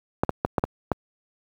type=clicks; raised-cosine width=1 ms; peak=-6 dBFS; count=6; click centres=0.235 / 0.293 / 0.449 / 0.582 / 0.639 / 0.917 s; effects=high-pass 60 Hz 12 dB/octave + 8-bit